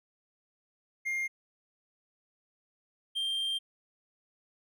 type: tone pair in turn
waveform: triangle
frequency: 2119 / 3175 Hz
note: C7 / G7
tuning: +21 / +21 cents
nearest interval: perfect fifth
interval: 700 cents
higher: second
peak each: -28 dBFS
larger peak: neither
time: 1.05-1.28 / 3.15-3.59 s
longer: second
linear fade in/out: 20 ms
effects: none